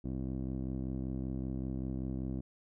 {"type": "tone with low-pass filter", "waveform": "15% pulse", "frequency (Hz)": 65.2, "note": "C2", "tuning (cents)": -5, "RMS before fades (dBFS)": -37, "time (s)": [0.04, 2.41], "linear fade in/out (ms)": 10, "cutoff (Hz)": 350, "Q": 1.9, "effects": []}